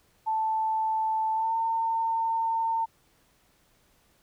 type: tone with pitch glide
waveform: sine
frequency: 880 to 905.8 Hz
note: A5 to A#5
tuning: 0 to -50 cents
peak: -24 dBFS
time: 0.26-2.86 s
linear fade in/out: 20 ms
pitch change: +50 cents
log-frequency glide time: 1.34-1.53 s
effects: pink hiss -65 dBFS RMS until 4.22 s